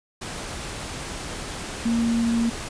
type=tone in noise; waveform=sine; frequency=231.9 Hz; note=A#3; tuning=9 cents flat; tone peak=-19 dBFS; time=1.85-2.5 s; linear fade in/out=10 ms; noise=pink; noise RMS=-33 dBFS; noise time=0.21-2.69 s; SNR=+11 dB; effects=resampled to 22050 Hz